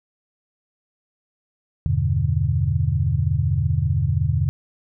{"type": "chord", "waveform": "sine", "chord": "E minor seventh", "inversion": "none", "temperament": "equal", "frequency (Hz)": [82.41, 98, 123.47, 146.83], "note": ["E2", "G2", "B2", "D3"], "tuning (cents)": [0, 0, 0, 0], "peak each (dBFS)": -23, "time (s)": [1.86, 4.49], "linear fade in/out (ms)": 0, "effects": []}